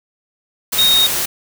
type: tone in noise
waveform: sine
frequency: 3729 Hz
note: A#7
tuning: in tune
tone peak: -10 dBFS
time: 0.78-1.07 s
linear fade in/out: 10 ms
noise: white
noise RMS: -19 dBFS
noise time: 0.72-1.26 s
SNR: +6 dB
effects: none